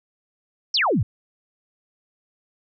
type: exponential sweep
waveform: sine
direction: down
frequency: 5820 to 84.3 Hz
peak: -17 dBFS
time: 0.74-1.03 s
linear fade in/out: 5 ms
effects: none